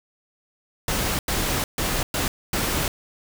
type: noise bursts at uneven times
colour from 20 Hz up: pink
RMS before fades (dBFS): -24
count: 5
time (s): 0.88-1.19 / 1.28-1.64 / 1.78-2.03 / 2.14-2.28 / 2.53-2.88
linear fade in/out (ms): 2
effects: none